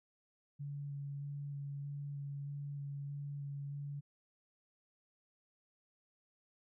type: tone with vibrato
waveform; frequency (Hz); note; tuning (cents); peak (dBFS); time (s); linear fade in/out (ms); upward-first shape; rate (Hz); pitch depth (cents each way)
sine; 142.1; C#3; +43; -40; 0.59-4.01; 20; square; 1.6; 10
effects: none